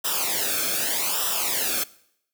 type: noise with flanger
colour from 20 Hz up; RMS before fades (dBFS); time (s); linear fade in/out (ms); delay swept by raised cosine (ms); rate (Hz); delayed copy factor
white; -25; 0.04-1.84; 10; 0.45 to 1.05; 0.83; -0.8
effects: noise-tail reverb RT60 0.7 s tail -20 dB re dry